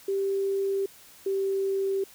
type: tone pair in turn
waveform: sine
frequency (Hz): 392 / 389.3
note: G4 / G4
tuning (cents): 0 / -12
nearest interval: unison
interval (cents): 12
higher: first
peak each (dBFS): -24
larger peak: neither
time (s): 0.08-0.86 / 1.26-2.04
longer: neither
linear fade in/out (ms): 5
effects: white hiss -52 dBFS RMS until 2.14 s